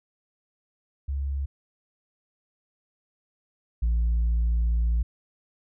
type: tone pair in turn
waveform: sine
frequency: 69.3 / 57.39 Hz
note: C#2 / A#1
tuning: 0 / -26 cents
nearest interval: minor third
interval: 326 cents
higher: first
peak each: -25 / -18 dBFS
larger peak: second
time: 1.08-1.46 / 3.82-5.03 s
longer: second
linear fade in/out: 10 ms
effects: tanh soft clip ceiling -19 dBFS